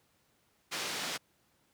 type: band-pass noise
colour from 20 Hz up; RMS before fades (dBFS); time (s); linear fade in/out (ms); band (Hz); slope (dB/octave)
white; -37; 0.71-1.18; 20; 160 to 5100; 12
effects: pink hiss -71 dBFS RMS until 1.73 s + high-pass 80 Hz 12 dB/octave